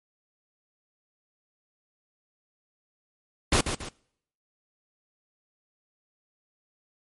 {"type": "noise with echo", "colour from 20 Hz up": "pink", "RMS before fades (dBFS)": -21, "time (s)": [3.52, 3.61], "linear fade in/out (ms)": 5, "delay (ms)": 140, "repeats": 2, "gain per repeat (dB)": -8, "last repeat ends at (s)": 3.89, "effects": ["noise-tail reverb RT60 0.7 s tail -24 dB re dry", "MP3 48 kbps"]}